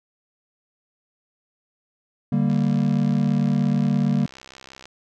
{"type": "chord", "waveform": "triangle", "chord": "G minor", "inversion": "second", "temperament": "equal", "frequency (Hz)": [146.83, 196, 233.1], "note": ["D3", "G3", "Bb3"], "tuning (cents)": [0, 0, 0], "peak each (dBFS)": -20, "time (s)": [2.32, 4.26], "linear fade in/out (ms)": 5}
{"type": "click train", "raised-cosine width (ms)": 0.2, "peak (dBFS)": -24, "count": 156, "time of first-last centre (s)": [2.5, 4.856], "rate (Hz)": 65.8}
{"effects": []}